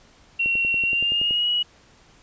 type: tone with pitch glide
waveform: sine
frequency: 2736 to 2915 Hz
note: F7 to F#7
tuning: -36 to -26 cents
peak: -19 dBFS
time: 0.39-1.63 s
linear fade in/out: 10 ms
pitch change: +110 cents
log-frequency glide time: 0.83-1.48 s
type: click train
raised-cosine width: 2 ms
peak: -23 dBFS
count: 10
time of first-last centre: 0.46-1.309 s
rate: 10.6 Hz
effects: pink hiss -54 dBFS RMS until 2.22 s + resampled to 16000 Hz